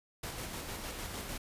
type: noise with tremolo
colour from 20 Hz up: pink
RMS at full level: -40 dBFS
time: 0.23-1.38 s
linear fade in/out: 5 ms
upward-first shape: square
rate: 6.6 Hz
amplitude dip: 30%
effects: resampled to 32000 Hz